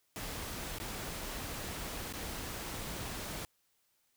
pink noise with dropouts, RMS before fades -41 dBFS, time 0.16-3.45 s, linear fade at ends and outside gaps 0 ms, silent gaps 0.785-0.8 / 2.125-2.137 s, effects white hiss -75 dBFS RMS until 4.16 s

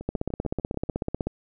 two click trains, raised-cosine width 2 ms, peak -13 / -23 dBFS, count 20 / 7, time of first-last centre 0.09-1.27 / 0.01-0.891 s, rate 16.1 / 6.81 Hz, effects none

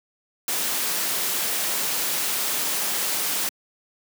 white noise, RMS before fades -25 dBFS, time 0.48-3.49 s, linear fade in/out 2 ms, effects high-pass 200 Hz 12 dB/octave

